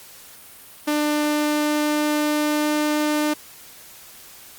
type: tone with pitch glide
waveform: sawtooth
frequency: 298.4 to 300.6 Hz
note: D4 to D4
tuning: +28 to +40 cents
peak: -15 dBFS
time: 0.87-3.34 s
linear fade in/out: 10 ms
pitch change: +12 cents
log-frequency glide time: 1.12-2.83 s
effects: white hiss -44 dBFS RMS until 4.58 s + Opus 48 kbps